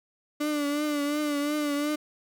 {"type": "tone with vibrato", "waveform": "35% pulse", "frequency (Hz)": 293.7, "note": "D4", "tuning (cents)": 0, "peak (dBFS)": -24, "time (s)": [0.4, 1.96], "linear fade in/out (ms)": 10, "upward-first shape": "triangle", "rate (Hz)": 2.8, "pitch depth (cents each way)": 56, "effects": []}